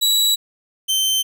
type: tone pair in turn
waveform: sawtooth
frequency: 3907 / 3101 Hz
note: B7 / G7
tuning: -19 / -19 cents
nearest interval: major third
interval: 400 cents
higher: first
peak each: -11 / -13 dBFS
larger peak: first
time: 0.01-0.36 / 0.88-1.23 s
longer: neither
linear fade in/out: 20 ms
effects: none